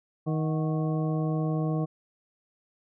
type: harmonic tone with a mistuned harmonic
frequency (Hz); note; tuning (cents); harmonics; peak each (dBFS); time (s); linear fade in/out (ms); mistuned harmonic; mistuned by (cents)
157.1; D#3; +17; 1 / 2 / 3 / 4 / 5 / 7; -26 / -32 / -36 / -38 / -40 / -43; 0.26-1.86; 20; 5; -91
effects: none